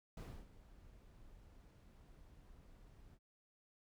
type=noise with ADSR envelope; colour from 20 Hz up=brown; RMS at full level=-45 dBFS; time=0.17-3.19 s; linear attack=3 ms; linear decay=280 ms; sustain=-16 dB; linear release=52 ms; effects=none